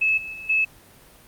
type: tone with level steps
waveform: sine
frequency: 2600 Hz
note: E7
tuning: 24 cents flat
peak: -17 / -31 / -34 / -17 dBFS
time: 0.01-0.65 s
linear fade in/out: 10 ms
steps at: 0.17 / 0.33 / 0.49 s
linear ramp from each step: 10 ms
effects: pink hiss -50 dBFS RMS until 1.27 s + Opus 32 kbps